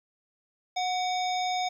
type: harmonic tone with a mistuned harmonic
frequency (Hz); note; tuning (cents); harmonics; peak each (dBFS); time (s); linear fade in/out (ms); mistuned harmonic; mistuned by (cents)
732; F#5; -19; 1 / 3 / 5 / 7 / 9; -27 / -37 / -36 / -40 / -42; 0.76-1.69; 10; 3; +51
effects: 10-bit